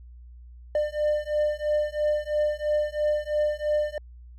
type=beating tone pair; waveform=triangle; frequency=598 / 601 Hz; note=D5 / D5; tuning=+31 / +40 cents; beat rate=3 Hz; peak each=-24 dBFS; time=0.75-3.98 s; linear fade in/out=2 ms; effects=added 60 Hz sine -43 dBFS peak until 4.38 s